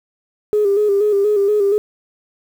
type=tone with vibrato; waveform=sine; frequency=409.3 Hz; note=G#4; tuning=25 cents flat; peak=-11 dBFS; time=0.53-1.78 s; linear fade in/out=0 ms; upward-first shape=square; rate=4.2 Hz; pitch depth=47 cents each way; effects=tanh soft clip ceiling -7 dBFS + 7-bit